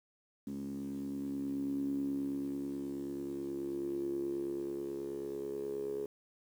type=tone with band-pass filter sweep; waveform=10% pulse; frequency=69.3 Hz; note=C#2; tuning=in tune; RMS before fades=-38 dBFS; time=0.47-6.06 s; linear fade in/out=5 ms; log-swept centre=240 to 420 Hz; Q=9.8; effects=10-bit